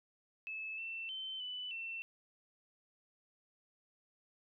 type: tone with pitch steps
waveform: sine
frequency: 2607 / 2680 / 3083 / 2989 / 2690 Hz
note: E7 / E7 / G7 / F#7 / E7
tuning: -20 / +28 / -29 / +17 / +34 cents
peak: -40 dBFS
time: 0.47-2.02 s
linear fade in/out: 0 ms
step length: 310 ms
effects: none